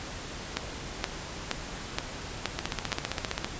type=two click trains; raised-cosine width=0.2 ms; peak=-9 / -11 dBFS; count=6 / 14; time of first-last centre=0.57-2.928 / 2.59-3.445 s; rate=2.12 / 15.2 Hz; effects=pink hiss -39 dBFS RMS until 3.59 s + resampled to 16000 Hz